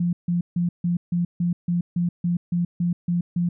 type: tone bursts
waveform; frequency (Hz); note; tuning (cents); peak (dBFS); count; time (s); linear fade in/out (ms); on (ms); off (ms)
sine; 173.9; F3; -7; -19; 13; 0-3.49; 5; 130; 150
effects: none